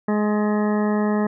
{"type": "harmonic tone with a mistuned harmonic", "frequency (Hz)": 210, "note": "G#3", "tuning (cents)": 19, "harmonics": [1, 2, 3, 4, 5, 6, 8, 9], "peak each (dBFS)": [-19, -25, -29, -31, -33, -35, -37, -38], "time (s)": [0.08, 1.27], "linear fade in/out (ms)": 5, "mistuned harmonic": 8, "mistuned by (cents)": 16, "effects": []}